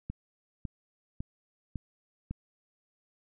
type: click train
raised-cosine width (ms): 5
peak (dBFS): -23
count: 5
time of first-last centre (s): 0.1-2.31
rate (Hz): 1.81
effects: none